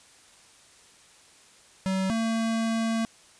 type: tone pair in turn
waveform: square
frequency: 190 / 225.9 Hz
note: F#3 / A3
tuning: +46 / +46 cents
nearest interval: minor third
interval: 300 cents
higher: second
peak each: -25 dBFS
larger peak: neither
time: 1.86-2.1 / 2.1-3.05 s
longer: second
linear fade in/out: 0 ms
effects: white hiss -55 dBFS RMS until 3.39 s + resampled to 22050 Hz